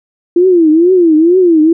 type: tone with vibrato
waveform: sine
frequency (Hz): 339.3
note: F4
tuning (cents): -50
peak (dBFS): -4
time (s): 0.36-1.73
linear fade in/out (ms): 5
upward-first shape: triangle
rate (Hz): 2.2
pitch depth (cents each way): 200
effects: none